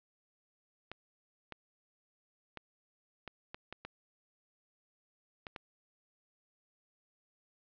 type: clicks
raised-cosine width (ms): 0.3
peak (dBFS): -26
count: 9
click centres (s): 0.916 / 1.523 / 2.573 / 3.277 / 3.545 / 3.726 / 3.85 / 5.468 / 5.562
effects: low-pass 4000 Hz 12 dB/octave